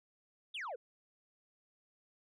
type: exponential sweep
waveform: sine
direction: down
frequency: 3724 to 440 Hz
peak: -37 dBFS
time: 0.54-0.76 s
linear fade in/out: 10 ms
effects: tanh soft clip ceiling -38 dBFS